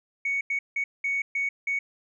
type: tone bursts at uneven times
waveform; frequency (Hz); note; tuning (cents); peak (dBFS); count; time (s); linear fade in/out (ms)
sine; 2227; C#7; +7; -23; 6; 0.25-0.41 / 0.5-0.59 / 0.76-0.84 / 1.04-1.22 / 1.35-1.49 / 1.67-1.79; 5
effects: tanh soft clip ceiling -20 dBFS